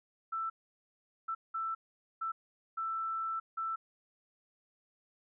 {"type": "tone bursts at uneven times", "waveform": "sine", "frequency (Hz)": 1328, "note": "E6", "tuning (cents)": 12, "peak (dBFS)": -33, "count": 6, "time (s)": [[0.32, 0.5], [1.28, 1.35], [1.54, 1.75], [2.21, 2.32], [2.77, 3.4], [3.57, 3.76]], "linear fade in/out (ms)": 10, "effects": []}